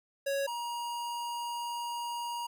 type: tone pair in turn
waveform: square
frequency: 554.4 / 949.2 Hz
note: C#5 / A#5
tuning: 0 / +31 cents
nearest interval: major sixth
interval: 931 cents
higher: second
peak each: -30 / -35 dBFS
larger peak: first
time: 0.26-0.47 / 0.47-2.47 s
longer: second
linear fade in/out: 10 ms
effects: none